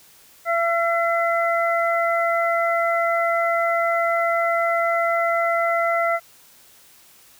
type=harmonic tone; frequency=676 Hz; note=E5; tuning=43 cents sharp; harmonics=1 / 2 / 3; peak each=-20 / -23 / -25 dBFS; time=0.45-6.2 s; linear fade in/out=50 ms; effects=white hiss -51 dBFS RMS until 7.39 s